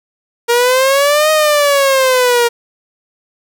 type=exponential two-way sweep; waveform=sawtooth; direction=up then down; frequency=468.1 to 626 to 468.1 Hz; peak=-5 dBFS; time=0.48-2.49 s; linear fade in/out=20 ms; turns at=1.31 s; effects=none